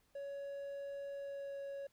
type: tone with pitch glide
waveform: triangle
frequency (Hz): 560 to 556.1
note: C#5 to C#5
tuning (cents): +18 to +5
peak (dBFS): -40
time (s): 0.15-1.87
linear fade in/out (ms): 5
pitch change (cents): -13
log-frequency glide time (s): 1.13-1.59
effects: pink hiss -75 dBFS RMS until 1.92 s